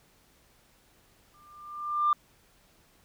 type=tone with exponential growth; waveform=sine; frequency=1193 Hz; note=D6; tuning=27 cents sharp; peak=-18 dBFS; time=1.34-2.13 s; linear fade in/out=2 ms; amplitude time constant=170 ms; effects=tanh soft clip ceiling -16 dBFS + pink hiss -63 dBFS RMS until 3.04 s